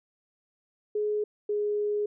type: tone pair in turn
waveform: sine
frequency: 420.6 / 416 Hz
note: G#4 / G#4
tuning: +22 / +3 cents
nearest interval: unison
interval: 19 cents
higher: first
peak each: -25 dBFS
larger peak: neither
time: 0.95-1.24 / 1.49-2.06 s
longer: second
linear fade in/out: 5 ms
effects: none